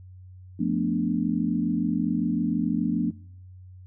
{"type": "chord", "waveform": "sine", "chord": "B half-diminished seventh", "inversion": "second", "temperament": "equal", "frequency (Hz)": [174.61, 220, 246.9, 293.7], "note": ["F3", "A3", "B3", "D4"], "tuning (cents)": [0, 0, 0, 0], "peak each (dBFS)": -28, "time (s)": [0.59, 3.11], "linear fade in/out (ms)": 10, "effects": ["noise-tail reverb RT60 0.7 s tail -24 dB re dry", "added 92 Hz sine -43 dBFS peak until 3.86 s"]}